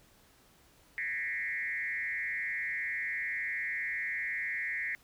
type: tone with frequency modulation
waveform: sine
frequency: 1975.5 Hz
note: B6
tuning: in tune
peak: -32 dBFS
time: 0.98-4.95 s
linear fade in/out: 0 ms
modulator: 150 Hz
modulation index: 1.5
effects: pink hiss -63 dBFS RMS until 5.03 s